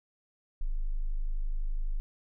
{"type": "tone", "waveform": "sine", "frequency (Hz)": 25.96, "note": "G#0", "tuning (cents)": 0, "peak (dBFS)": -27, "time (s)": [0.61, 2], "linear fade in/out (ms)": 0, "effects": []}